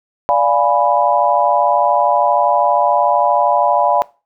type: chord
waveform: sine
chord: D diminished seventh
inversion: none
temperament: equal with one note detuned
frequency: 585.6 / 698.5 / 830.6 / 987.8 Hz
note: D5 / F5 / Ab5 / Cb6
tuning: -5 / 0 / 0 / 0 cents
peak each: -16 dBFS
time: 0.29-4.02 s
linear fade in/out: 0 ms
effects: noise-tail reverb RT60 0.3 s tail -20 dB re dry